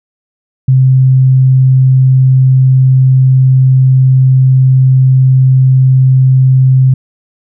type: tone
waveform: sine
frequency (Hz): 130.81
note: C3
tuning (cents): 0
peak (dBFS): -3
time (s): 0.68-6.94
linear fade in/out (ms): 5
effects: none